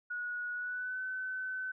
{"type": "tone with pitch glide", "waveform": "sine", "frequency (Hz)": [1458, 1517.3], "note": ["F#6", "F#6"], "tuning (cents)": [-26, 43], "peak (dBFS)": -35, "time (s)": [0.1, 1.72], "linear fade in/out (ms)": 10, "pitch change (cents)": 69, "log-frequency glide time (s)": [0.53, 1.01], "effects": []}